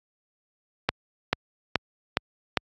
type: accelerating click train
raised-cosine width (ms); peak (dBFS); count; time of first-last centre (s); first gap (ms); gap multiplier
0.3; -4; 5; 0.89-2.572; 440; 0.97
effects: high-pass 60 Hz 12 dB/octave + AAC 64 kbps